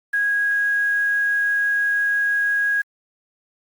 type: tone with quantisation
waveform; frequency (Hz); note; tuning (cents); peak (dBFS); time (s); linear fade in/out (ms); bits
sine; 1649; G#6; -13; -17; 0.13-2.82; 10; 7
effects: Opus 48 kbps